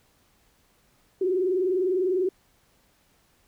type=tone with vibrato; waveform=sine; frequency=370 Hz; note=F#4; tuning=in tune; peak=-21 dBFS; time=1.21-2.29 s; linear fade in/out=5 ms; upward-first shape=triangle; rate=20 Hz; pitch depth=120 cents each way; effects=pink hiss -64 dBFS RMS until 3.47 s